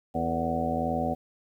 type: harmonic tone with a mistuned harmonic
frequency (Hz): 82.41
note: E2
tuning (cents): 0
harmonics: 1 / 2 / 3 / 4 / 5 / 6 / 7 / 8 / 9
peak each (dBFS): -37 / -35 / -31 / -40 / -40 / -36 / -33 / -41 / -30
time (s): 0.14-1.15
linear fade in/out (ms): 20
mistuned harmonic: 5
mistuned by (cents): +86
effects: 10-bit